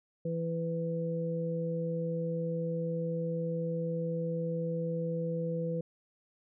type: harmonic tone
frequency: 166 Hz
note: E3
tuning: 12 cents sharp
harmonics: 1 / 2 / 3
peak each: -33 / -44 / -34 dBFS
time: 0.25-5.81 s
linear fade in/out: 5 ms
effects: none